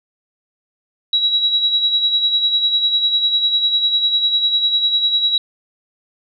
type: tone with tremolo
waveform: sine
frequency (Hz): 3880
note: B7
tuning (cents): -31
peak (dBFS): -11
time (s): 1.13-5.38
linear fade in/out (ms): 2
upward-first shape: sine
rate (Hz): 10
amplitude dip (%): 55
effects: none